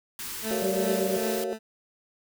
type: band-stop noise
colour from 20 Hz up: white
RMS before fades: -36 dBFS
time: 0.19-1.44 s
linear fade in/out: 2 ms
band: 490 to 850 Hz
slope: 96 dB/octave
type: tone with tremolo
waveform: 20% pulse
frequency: 220 Hz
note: A3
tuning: in tune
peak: -23 dBFS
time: 0.42-1.59 s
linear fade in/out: 50 ms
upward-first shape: triangle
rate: 2.6 Hz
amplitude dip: 75%
type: chord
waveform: sine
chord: Gb major seventh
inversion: none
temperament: equal with one note detuned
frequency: 377.6 / 466.2 / 554.4 / 698.5 Hz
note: Gb4 / Bb4 / Db5 / F5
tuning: +35 / 0 / 0 / 0 cents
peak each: -31 / -34 / -34 / -37 dBFS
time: 0.51-1.53 s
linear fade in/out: 0 ms
type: harmonic tone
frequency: 193.1 Hz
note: G3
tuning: 26 cents flat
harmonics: 1 / 2 / 3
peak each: -31 / -31 / -31 dBFS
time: 0.62-1.17 s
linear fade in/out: 2 ms
effects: none